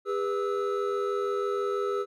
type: tone cluster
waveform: triangle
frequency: 403.9 / 490 / 1301 Hz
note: G#4 / B4 / E6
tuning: -48 / -14 / -23 cents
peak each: -26 / -31 / -32 dBFS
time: 0.05-2.06 s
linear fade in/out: 50 ms
effects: none